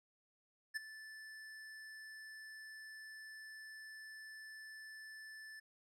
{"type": "tone with ADSR envelope", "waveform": "square", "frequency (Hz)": 1753, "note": "A6", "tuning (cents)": -7, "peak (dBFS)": -36, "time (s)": [0.74, 5.6], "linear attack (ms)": 25, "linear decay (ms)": 15, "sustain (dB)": -15, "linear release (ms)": 9, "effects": ["low-pass 10000 Hz 12 dB/octave"]}